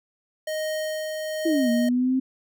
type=tone with tremolo; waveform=square; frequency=622.3 Hz; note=D#5; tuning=in tune; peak=-26 dBFS; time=0.47-1.89 s; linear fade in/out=5 ms; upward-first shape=sine; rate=1.1 Hz; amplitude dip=30%
type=exponential two-way sweep; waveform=sine; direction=down then up; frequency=342.6 to 233.1 to 263.6 Hz; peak=-19 dBFS; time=1.45-2.2 s; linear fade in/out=10 ms; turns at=1.7 s
effects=none